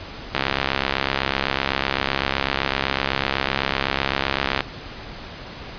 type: click train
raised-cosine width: 0.3 ms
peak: -3 dBFS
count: 290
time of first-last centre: 0.35-4.606 s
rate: 67.9 Hz
effects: pink hiss -36 dBFS RMS until 5.78 s + resampled to 11025 Hz